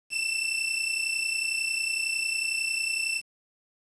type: tone pair together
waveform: sawtooth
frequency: 2656 / 2687 Hz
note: E7 / E7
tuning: +12 / +33 cents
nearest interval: unison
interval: 21 cents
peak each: -26 dBFS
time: 0.1-3.22 s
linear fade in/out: 50 ms
effects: resampled to 24000 Hz + 8-bit